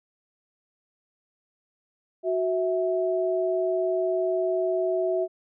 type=tone pair together; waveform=sine; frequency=370 / 653.2 Hz; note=F#4 / E5; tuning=0 / -16 cents; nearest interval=minor seventh; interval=984 cents; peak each=-25 dBFS; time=2.23-5.28 s; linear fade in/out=50 ms; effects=none